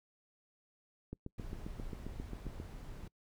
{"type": "click train", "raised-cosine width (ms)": 3, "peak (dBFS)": -29, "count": 12, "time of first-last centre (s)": [1.13, 2.601], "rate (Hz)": 7.48}
{"type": "noise", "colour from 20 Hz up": "brown", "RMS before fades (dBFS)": -46, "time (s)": [1.38, 3.08], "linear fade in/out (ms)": 5}
{"effects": ["noise-tail reverb RT60 0.1 s tail -25 dB re dry"]}